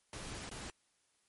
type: noise with dropouts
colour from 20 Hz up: pink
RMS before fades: -45 dBFS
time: 0.13-0.7 s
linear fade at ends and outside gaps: 1 ms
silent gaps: 0.493-0.513 s
effects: white hiss -75 dBFS RMS until 1.28 s + MP3 48 kbps